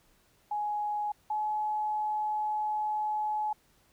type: tone pair in turn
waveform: sine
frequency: 836 / 850.6 Hz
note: G#5 / G#5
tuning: +11 / +41 cents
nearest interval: unison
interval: 30 cents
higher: second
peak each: -29 / -28 dBFS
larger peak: second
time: 0.51-1.12 / 1.3-3.53 s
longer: second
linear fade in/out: 5 ms
effects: pink hiss -66 dBFS RMS until 3.92 s